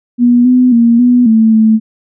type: tone with pitch steps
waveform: sine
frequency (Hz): 242.2 / 251.4 / 233.5 / 245.7 / 222.1 / 219.8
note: B3 / B3 / A#3 / B3 / A3 / A3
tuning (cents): -34 / +31 / +3 / -9 / +16 / -2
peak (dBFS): -4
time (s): 0.18-1.8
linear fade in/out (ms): 50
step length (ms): 270
effects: none